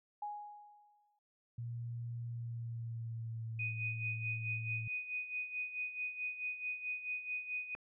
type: tone with exponential decay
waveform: sine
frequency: 830.6 Hz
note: G#5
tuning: in tune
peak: -37 dBFS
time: 0.22-1.19 s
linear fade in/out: 5 ms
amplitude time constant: 210 ms
type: tone with pitch glide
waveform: sine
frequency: 118.1 to 112.83 Hz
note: A#2 to A2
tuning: +23 to +44 cents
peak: -39 dBFS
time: 1.58-4.88 s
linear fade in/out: 5 ms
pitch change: -79 cents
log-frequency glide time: 2.27-3.53 s
type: tone with tremolo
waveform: sine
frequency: 2489 Hz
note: D#7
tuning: in tune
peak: -35 dBFS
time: 3.59-7.75 s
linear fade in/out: 5 ms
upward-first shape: sine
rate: 4.6 Hz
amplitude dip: 70%
type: click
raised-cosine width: 0.5 ms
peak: -34 dBFS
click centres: 7.75 s
effects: none